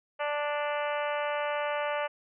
harmonic tone, 293.7 Hz, D4, in tune, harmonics 2 / 3 / 4 / 5 / 6 / 7 / 8 / 9 / 10, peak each -31 / -35 / -37 / -39 / -41 / -42 / -43 / -44 / -45 dBFS, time 0.19-2.08 s, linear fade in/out 20 ms, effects none

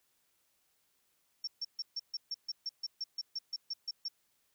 sine tone bursts, 5470 Hz, F8, 37 cents flat, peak -34 dBFS, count 16, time 1.44-4.084 s, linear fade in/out 5 ms, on 34 ms, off 140 ms, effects white hiss -75 dBFS RMS until 4.54 s

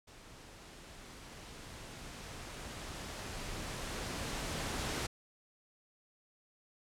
pink noise with level ramp, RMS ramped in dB -55 to -36 dBFS, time 0.07-5.07 s, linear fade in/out 10 ms, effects low-pass 9000 Hz 12 dB/octave

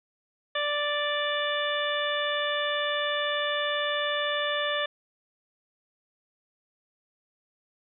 harmonic tone, 587 Hz, D5, 1 cent flat, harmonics 1 / 2 / 3 / 4 / 5 / 6, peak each -30 / -33 / -31 / -39 / -35 / -33 dBFS, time 0.55-4.86 s, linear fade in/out 5 ms, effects none

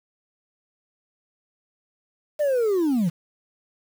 sine linear sweep, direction down, 611 to 155 Hz, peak -16 dBFS, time 2.39-3.1 s, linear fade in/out 20 ms, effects tanh soft clip ceiling -18 dBFS + 7-bit

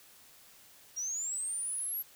sine linear sweep, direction up, 5610 to 11840 Hz, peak -33 dBFS, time 0.96-2.03 s, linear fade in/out 20 ms, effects white hiss -58 dBFS RMS until 2.15 s

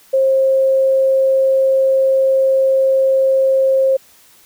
sine tone, 533 Hz, C5, 32 cents sharp, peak -10 dBFS, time 0.13-3.97 s, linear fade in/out 10 ms, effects white hiss -48 dBFS RMS until 4.45 s

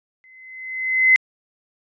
sine tone with exponential growth, 2047 Hz, C7, 38 cents flat, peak -8 dBFS, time 0.24-1.16 s, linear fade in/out 0 ms, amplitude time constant 200 ms, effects resampled to 16000 Hz

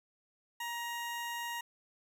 20% pulse tone, 944 Hz, A#5, 22 cents sharp, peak -32 dBFS, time 0.6-1.61 s, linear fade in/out 5 ms, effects none

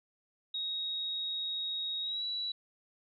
sine tone with pitch glide, 3773 to 3926 Hz, A#7 to B7, +20 to -11 cents, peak -33 dBFS, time 0.54-2.52 s, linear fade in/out 5 ms, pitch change +69 cents, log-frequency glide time 2.02-2.24 s, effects none

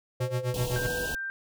sine tone with pitch glide, 520 to 493.4 Hz, C5 to B4, -11 to -2 cents, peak -33 dBFS, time 0.2-1.06 s, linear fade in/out 2 ms, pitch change -91 cents, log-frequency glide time 0.37-0.62 s
square tone with tremolo, 123.47 Hz, B2, in tune, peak -26 dBFS, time 0.2-0.87 s, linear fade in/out 10 ms, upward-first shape sine, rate 7.8 Hz, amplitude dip 90%
pink band-stop noise, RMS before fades -35 dBFS, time 0.54-1.15 s, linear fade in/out 2 ms, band 1000 to 2600 Hz, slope 96 dB/octave
sine tone, 1575 Hz, G6, 8 cents sharp, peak -31 dBFS, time 0.76-1.3 s, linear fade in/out 0 ms
effects none

